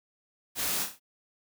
white noise with echo, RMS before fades -31 dBFS, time 0.55-0.87 s, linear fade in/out 50 ms, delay 32 ms, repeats 4, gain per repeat -6 dB, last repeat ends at 0.998 s, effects none

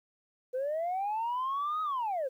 sine linear two-way sweep, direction up then down, 493.9 to 1273 to 493.9 Hz, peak -28 dBFS, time 0.53-2.29 s, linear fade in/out 20 ms, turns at 1.82 s, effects tanh soft clip ceiling -27 dBFS + 11-bit

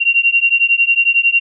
sine beating tone pair, 2753 / 2764 Hz, F7 / F7, -25 / -19 cents, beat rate 11 Hz, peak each -13 dBFS, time 0-1.4 s, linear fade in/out 20 ms, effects none

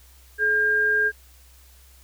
sine tone pair together, 427.3 / 1607.2 Hz, G#4 / G6, +49 / +43 cents, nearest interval octave + major seventh, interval 2294 cents, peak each -28 / -18 dBFS, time 0.38-1.12 s, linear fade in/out 50 ms, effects added 64 Hz sine -50 dBFS peak until 2.03 s + white hiss -55 dBFS RMS until 2.03 s

